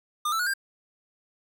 square tone with pitch steps, 1208 / 1325 / 1453.3 / 1594 Hz, D6 / E6 / F#6 / G6, +48 / +9 / -31 / +28 cents, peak -25 dBFS, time 0.25-0.538 s, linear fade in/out 5 ms, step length 72 ms, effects none

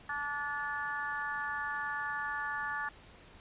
harmonic tone, 289.7 Hz, D4, 24 cents flat, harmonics 3 / 4 / 5 / 6, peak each -41 / -40 / -40 / -37 dBFS, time 0.09-2.89 s, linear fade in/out 5 ms, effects pink hiss -56 dBFS RMS until 3.4 s + resampled to 8000 Hz

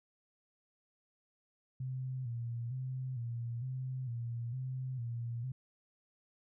sine tone with vibrato, 123.47 Hz, B2, in tune, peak -36 dBFS, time 1.8-5.52 s, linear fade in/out 5 ms, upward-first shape square, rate 1.1 Hz, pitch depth 82 cents each way, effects none

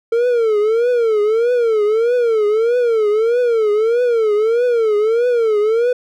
triangle tone with vibrato, 453.1 Hz, A#4, 49 cents flat, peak -10 dBFS, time 0.12-5.93 s, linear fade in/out 5 ms, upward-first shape triangle, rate 1.6 Hz, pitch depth 170 cents each way, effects none

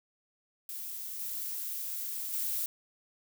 violet noise with level steps, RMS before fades -40 / -37 / -33 dBFS, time 0.69-2.66 s, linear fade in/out 2 ms, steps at 1.19 / 2.33 s, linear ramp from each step 10 ms, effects none

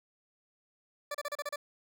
20% pulse tone bursts, 583 Hz, D5, 13 cents flat, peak -29 dBFS, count 7, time 1.11-1.56 s, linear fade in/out 5 ms, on 36 ms, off 33 ms, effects none

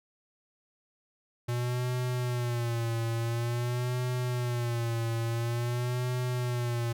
square tone with vibrato, 120 Hz, B2, 49 cents flat, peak -29 dBFS, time 1.48-6.93 s, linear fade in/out 10 ms, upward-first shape sine, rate 0.48 Hz, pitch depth 74 cents each way, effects none

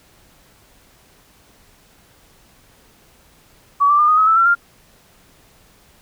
sine tone with pitch steps, 1136 / 1170 / 1204.9 / 1241 / 1278.1 / 1316.3 / 1355.6 / 1396.2 Hz, C#6 / D6 / D6 / D#6 / D#6 / E6 / E6 / F6, +42 / -7 / +44 / -5 / +46 / -3 / +48 / -1 cents, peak -10 dBFS, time 3.8-4.552 s, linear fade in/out 20 ms, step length 94 ms, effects pink hiss -52 dBFS RMS until 6.01 s

